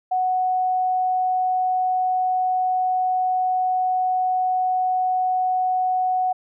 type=tone; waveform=sine; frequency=740 Hz; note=F#5; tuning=in tune; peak=-18 dBFS; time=0.11-6.33 s; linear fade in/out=10 ms; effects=none